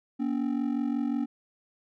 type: ring-modulated tone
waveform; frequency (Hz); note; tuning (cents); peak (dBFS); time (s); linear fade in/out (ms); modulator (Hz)
triangle; 261.6; C4; 0; -21; 0.19-1.26; 20; 22.8
effects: none